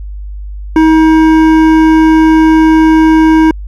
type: tone with hard clipping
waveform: sine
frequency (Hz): 317.9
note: D#4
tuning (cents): +37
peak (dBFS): -5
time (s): 0.76-3.51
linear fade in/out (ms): 2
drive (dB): 12
effects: added 50 Hz sine -20 dBFS peak until 3.67 s